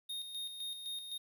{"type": "tone with tremolo", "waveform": "square", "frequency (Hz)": 3700, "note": "A#7", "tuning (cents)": -14, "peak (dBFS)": -39, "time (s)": [0.09, 1.18], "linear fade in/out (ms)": 10, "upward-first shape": "square", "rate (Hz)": 3.9, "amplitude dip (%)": 50, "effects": ["11-bit"]}